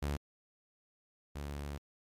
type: tone pair in turn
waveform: sawtooth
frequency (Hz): 72.1 / 71.85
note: D2 / D2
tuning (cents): -31 / -37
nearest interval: unison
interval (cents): 6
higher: first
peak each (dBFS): -29 / -35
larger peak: first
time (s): 0.02-0.17 / 1.35-1.78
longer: second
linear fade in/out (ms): 10
effects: MP3 96 kbps